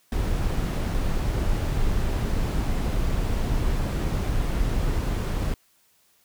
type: noise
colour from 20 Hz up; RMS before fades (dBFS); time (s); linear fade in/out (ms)
brown; -24; 0.12-5.54; 2
effects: white hiss -63 dBFS RMS until 6.24 s